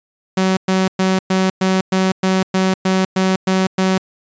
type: tone bursts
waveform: sawtooth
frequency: 188.4 Hz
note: F#3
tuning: 32 cents sharp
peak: -9 dBFS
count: 12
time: 0.37-3.98 s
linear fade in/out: 5 ms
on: 200 ms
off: 110 ms
effects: resampled to 16000 Hz